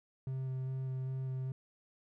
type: tone with vibrato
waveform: triangle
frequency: 131.1 Hz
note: C3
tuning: 4 cents sharp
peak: -33 dBFS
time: 0.27-1.52 s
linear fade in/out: 2 ms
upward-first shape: square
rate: 2.5 Hz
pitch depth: 9 cents each way
effects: none